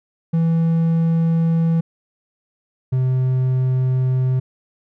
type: tone pair in turn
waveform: triangle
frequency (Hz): 164.81 / 128.99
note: E3 / C3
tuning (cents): 0 / -24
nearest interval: major third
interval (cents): 424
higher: first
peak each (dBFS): -12 / -13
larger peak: first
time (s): 0.33-1.81 / 2.92-4.4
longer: neither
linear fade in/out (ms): 10
effects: none